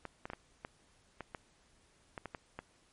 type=clicks; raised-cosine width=0.5 ms; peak=-26 dBFS; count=11; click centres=0.053 / 0.255 / 0.301 / 0.334 / 0.649 / 1.207 / 1.348 / 2.178 / 2.257 / 2.348 / 2.59 s; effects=pink hiss -68 dBFS RMS until 2.92 s + MP3 48 kbps